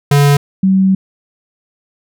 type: tone pair in turn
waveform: square / sine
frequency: 143 / 190.88 Hz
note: D3 / G3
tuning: -46 / -46 cents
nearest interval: perfect fourth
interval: 500 cents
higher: second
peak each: -7 dBFS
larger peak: neither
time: 0.11-0.37 / 0.63-0.95 s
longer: second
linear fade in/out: 5 ms
effects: none